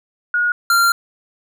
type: tone pair in turn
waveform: sine / square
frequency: 1444 / 1384.3 Hz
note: F#6 / F6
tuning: -43 / -16 cents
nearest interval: minor second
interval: 73 cents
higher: first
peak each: -14 / -12 dBFS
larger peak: second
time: 0.34-0.52 / 0.7-0.92 s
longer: second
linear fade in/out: 2 ms
effects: none